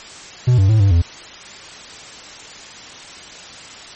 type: tone with pitch steps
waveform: triangle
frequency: 124.3 / 96.6 / 109.6 / 98.9 / 84.5 Hz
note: B2 / G2 / A2 / G2 / E2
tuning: +12 / -25 / -6 / +16 / +43 cents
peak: -7 dBFS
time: 0.47-1.02 s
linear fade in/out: 10 ms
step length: 110 ms
effects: white hiss -36 dBFS RMS until 3.95 s + MP3 32 kbps